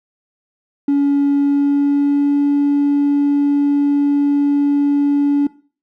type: tone with pitch glide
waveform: triangle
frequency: 282.8 to 285.9 Hz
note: C#4 to D4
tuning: +35 to -46 cents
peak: -8 dBFS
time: 0.88-5.47 s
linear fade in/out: 5 ms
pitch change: +19 cents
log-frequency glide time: 1.36-2.4 s
effects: noise-tail reverb RT60 0.4 s tail -21 dB re dry + tanh soft clip ceiling -8 dBFS